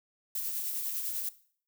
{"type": "noise with tremolo", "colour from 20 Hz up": "violet", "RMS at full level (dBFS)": -33, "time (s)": [0.35, 1.29], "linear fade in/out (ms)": 2, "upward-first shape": "sine", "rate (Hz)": 10, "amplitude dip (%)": 35, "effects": ["noise-tail reverb RT60 0.5 s tail -17 dB re dry"]}